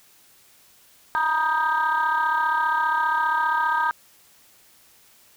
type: tone cluster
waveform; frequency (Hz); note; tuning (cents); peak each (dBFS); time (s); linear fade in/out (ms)
sine; 928 / 963 / 1242 / 1582; A#5 / B5 / D#6 / G6; -8 / -44 / -3 / +15; -24; 1.15-3.91; 0
effects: tanh soft clip ceiling -13 dBFS + white hiss -55 dBFS RMS until 5.36 s